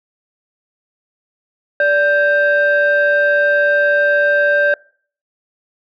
sine tone pair together, 582 / 1574.1 Hz, D5 / G6, -16 / +7 cents, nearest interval octave + perfect fourth, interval 1723 cents, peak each -12 dBFS, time 1.8-4.74 s, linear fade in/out 2 ms, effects noise-tail reverb RT60 0.5 s tail -25 dB re dry + tanh soft clip ceiling -6 dBFS

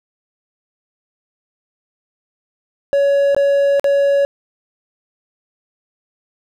triangle tone with dropouts, 561 Hz, C#5, 21 cents sharp, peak -9 dBFS, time 2.93-4.25 s, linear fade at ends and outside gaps 0 ms, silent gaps 3.347-3.365 / 3.796-3.843 s, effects none

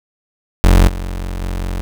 35% pulse tone with level steps, 45 Hz, F#1, 47 cents flat, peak -4 / -19 / -17 dBFS, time 0.64-1.81 s, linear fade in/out 0 ms, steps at 0.87 / 1.41 s, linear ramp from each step 20 ms, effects none

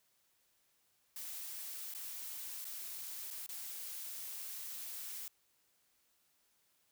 blue noise with dropouts, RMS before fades -45 dBFS, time 1.16-5.28 s, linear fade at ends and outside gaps 2 ms, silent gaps 1.939-1.948 / 2.645-2.651 / 3.304-3.309 / 3.464-3.49 s, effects white hiss -75 dBFS RMS until 6.91 s

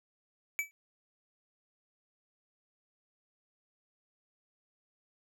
square tone with exponential decay, 2302 Hz, D7, 35 cents flat, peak -27 dBFS, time 0.59-0.71 s, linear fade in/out 0 ms, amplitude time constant 26 ms, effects none

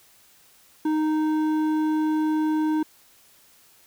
sine tone with hard clipping, 310 Hz, D#4, 6 cents flat, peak -22 dBFS, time 0.85-2.83 s, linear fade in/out 5 ms, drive 8 dB, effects white hiss -56 dBFS RMS until 3.86 s

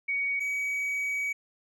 sine / triangle tone pair in turn, 2244 / 2267 Hz, C#7 / C#7, +21 / +38 cents, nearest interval unison, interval 17 cents, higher second, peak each -26 dBFS, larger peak neither, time 0.08-0.4 / 0.4-1.33 s, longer second, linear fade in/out 10 ms, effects none

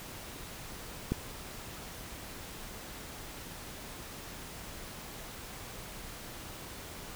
click, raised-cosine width 3 ms, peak -16 dBFS, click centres 1.12 s, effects pink hiss -45 dBFS RMS until 7.15 s

